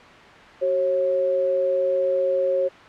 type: tone pair together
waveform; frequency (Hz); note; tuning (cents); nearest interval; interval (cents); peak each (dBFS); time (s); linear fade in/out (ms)
sine; 378.1 / 542.9; F#4 / C#5; +38 / -36; tritone; 626; -27 / -19; 0.61-2.69; 20
effects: white hiss -43 dBFS RMS until 2.88 s + low-pass 2000 Hz 12 dB/octave